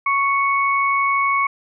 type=tone pair together; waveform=sine; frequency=1108.5 / 2217 Hz; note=C#6 / C#7; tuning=0 / 0 cents; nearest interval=octave; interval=1200 cents; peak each=-17 / -20 dBFS; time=0.06-1.47 s; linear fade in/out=5 ms; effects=none